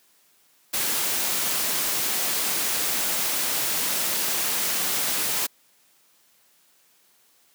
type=noise; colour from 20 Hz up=white; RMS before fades=-25 dBFS; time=0.73-5.47 s; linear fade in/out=10 ms; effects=white hiss -61 dBFS RMS until 7.54 s + high-pass 150 Hz 12 dB/octave